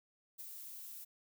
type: noise with ADSR envelope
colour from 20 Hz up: violet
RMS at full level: -45 dBFS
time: 0.38-1.05 s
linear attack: 24 ms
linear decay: 12 ms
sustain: -4 dB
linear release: 15 ms
effects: none